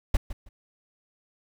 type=noise with echo; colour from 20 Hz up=brown; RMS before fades=-19 dBFS; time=0.14-0.17 s; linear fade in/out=5 ms; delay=160 ms; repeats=2; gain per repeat=-14 dB; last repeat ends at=0.49 s; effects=none